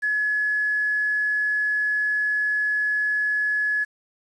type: tone with quantisation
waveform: sine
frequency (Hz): 1699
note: G#6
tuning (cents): +39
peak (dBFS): -20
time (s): 0.02-3.85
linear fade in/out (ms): 20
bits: 8
effects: resampled to 24000 Hz